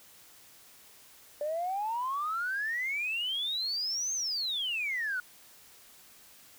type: exponential two-way sweep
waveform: sine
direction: up then down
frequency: 580 to 6450 to 1427 Hz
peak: -29 dBFS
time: 1.41-5.2 s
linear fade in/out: 2 ms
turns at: 4.13 s
effects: tanh soft clip ceiling -25 dBFS + white hiss -56 dBFS RMS until 6.58 s